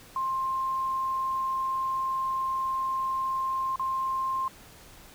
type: tone with dropouts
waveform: sine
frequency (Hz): 1056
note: C6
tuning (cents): +16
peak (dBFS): -26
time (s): 0.16-4.48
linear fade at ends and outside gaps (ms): 2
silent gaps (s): 3.759-3.795
effects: pink hiss -51 dBFS RMS until 5.14 s